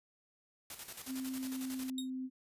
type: noise with tremolo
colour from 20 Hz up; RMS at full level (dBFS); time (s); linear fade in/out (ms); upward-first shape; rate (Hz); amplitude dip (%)
white; -45; 0.7-1.9; 2; square; 11; 60
type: tone with pitch glide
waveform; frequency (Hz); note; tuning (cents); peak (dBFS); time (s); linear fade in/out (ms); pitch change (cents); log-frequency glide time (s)
sine; 261.6 to 258.9; C4 to C4; 0 to -18; -37; 1.06-2.3; 50; -18; 1.52-2.06
type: tone with exponential decay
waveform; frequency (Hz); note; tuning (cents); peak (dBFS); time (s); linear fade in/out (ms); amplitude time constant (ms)
sawtooth; 3729; A#7; 0; -33; 1.98-2.1; 2; 26
effects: resampled to 32000 Hz